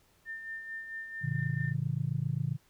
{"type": "tone with tremolo", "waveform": "sine", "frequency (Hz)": 1800, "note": "A6", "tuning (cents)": 39, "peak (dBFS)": -36, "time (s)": [0.25, 1.75], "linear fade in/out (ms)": 50, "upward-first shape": "sine", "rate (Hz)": 4.5, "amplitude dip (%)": 50}
{"type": "chord", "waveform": "sine", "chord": "A major", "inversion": "none", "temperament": "just", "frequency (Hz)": [110, 137.5, 165], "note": ["A2", "C#3", "E3"], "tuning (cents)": [0, -14, 2], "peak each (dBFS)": [-35, -31, -35], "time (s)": [1.21, 2.58], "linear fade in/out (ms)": 50}
{"effects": ["tanh soft clip ceiling -18 dBFS", "pink hiss -67 dBFS RMS until 2.69 s"]}